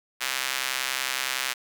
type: tone with high-pass filter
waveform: square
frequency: 65.41 Hz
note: C2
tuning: in tune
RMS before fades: -29 dBFS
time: 0.2-1.54 s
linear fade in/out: 20 ms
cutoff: 1900 Hz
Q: 0.92
effects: none